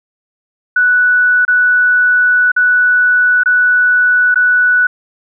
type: tone with dropouts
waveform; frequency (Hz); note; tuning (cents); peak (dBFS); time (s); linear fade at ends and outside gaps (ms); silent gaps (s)
sine; 1480; F#6; 0; -7; 0.76-4.87; 5; 1.451-1.479 / 2.518-2.563 / 3.435-3.458 / 4.344-4.357
effects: none